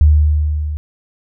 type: tone with level ramp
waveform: sine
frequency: 75.5 Hz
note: D2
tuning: 48 cents sharp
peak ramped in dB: -4 to -19 dBFS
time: 0.01-0.77 s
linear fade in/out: 0 ms
effects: none